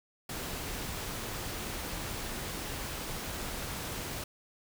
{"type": "noise", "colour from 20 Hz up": "pink", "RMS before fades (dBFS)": -38, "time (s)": [0.29, 4.24], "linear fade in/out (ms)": 5, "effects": []}